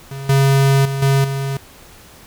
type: tone with level steps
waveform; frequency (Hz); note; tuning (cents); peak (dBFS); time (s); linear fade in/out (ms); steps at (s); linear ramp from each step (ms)
square; 136.9; C#3; -21; -27 / -11 / -20 / -12 / -20; 0.11-1.57; 2; 0.29 / 0.85 / 1.02 / 1.24; 5
effects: pink hiss -43 dBFS RMS until 2.26 s